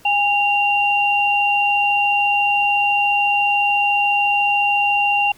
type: tone pair together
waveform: sine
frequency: 816 / 2770 Hz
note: G#5 / F7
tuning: -31 / -15 cents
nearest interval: octave + major sixth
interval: 2116 cents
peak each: -17 dBFS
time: 0.05-5.32 s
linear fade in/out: 5 ms
effects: pink hiss -49 dBFS RMS until 5.37 s